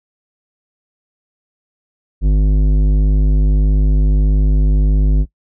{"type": "tone with tanh clipping", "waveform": "sine", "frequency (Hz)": 50.8, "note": "G#1", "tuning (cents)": -38, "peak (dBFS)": -11, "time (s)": [2.21, 5.26], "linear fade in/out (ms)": 50, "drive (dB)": 13, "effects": ["noise-tail reverb RT60 0.1 s tail -19 dB re dry"]}